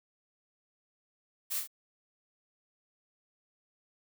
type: noise with echo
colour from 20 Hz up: blue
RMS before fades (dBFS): -34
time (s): 1.5-1.61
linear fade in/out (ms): 20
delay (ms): 33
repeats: 2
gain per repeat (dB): -5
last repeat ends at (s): 1.676
effects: none